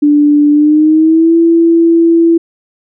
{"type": "tone with pitch glide", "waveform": "sine", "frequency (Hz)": [293.7, 333.5], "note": ["D4", "E4"], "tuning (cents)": [0, 20], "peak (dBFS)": -4, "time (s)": [0.02, 2.38], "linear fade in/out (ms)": 10, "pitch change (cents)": 220, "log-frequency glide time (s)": [0.51, 1.36], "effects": []}